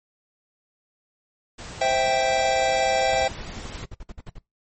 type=noise; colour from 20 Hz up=pink; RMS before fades=-38 dBFS; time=1.58-3.85 s; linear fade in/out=10 ms
type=chord; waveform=square; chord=C major; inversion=none; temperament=equal; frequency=523.3 / 659.3 / 784 Hz; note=C5 / E5 / G5; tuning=0 / 0 / 0 cents; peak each=-26 / -24 / -23 dBFS; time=1.81-3.28 s; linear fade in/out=5 ms
type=noise bursts; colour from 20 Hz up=brown; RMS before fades=-35 dBFS; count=15; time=3.12-4.385 s; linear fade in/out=5 ms; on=33 ms; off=55 ms
effects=noise-tail reverb RT60 0.2 s tail -23 dB re dry + MP3 32 kbps